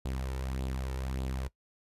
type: tone with flanger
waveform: sawtooth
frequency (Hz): 65.41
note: C2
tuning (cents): 0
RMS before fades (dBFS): -35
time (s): 0.05-1.48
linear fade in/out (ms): 5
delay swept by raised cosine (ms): 0.25 to 2.25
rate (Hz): 1.7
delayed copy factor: +0.5
effects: noise-tail reverb RT60 0.1 s tail -19 dB re dry + resampled to 32000 Hz